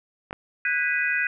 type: clicks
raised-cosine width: 0.5 ms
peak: -19 dBFS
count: 2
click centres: 0.309 / 0.329 s
type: chord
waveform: sine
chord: G# minor seventh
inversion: third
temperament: equal with one note detuned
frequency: 1480 / 1630.8 / 1975.5 / 2489 Hz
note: F#6 / G#6 / B6 / D#7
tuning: 0 / -32 / 0 / 0 cents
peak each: -27 dBFS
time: 0.65-1.27 s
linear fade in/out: 2 ms
effects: none